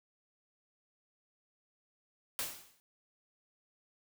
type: noise with exponential decay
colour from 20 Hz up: white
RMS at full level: -34 dBFS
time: 2.39-2.8 s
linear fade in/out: 0 ms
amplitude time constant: 89 ms
effects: none